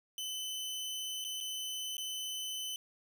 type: tone with dropouts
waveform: sawtooth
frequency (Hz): 3033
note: F#7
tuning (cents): +42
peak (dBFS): -34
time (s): 0.18-2.76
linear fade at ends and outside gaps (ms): 1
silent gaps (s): 1.242-1.248 / 1.404-1.409 / 1.969-1.98
effects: none